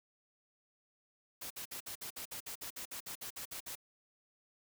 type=noise bursts; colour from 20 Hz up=white; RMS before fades=-44 dBFS; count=16; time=1.41-3.755 s; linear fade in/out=10 ms; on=95 ms; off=55 ms; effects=none